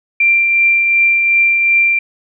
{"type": "tone with tremolo", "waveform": "sine", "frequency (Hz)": 2366, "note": "D7", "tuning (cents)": 12, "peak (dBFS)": -7, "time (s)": [0.2, 1.99], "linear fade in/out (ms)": 5, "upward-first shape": "triangle", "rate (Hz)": 2.7, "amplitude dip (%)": 35, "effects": []}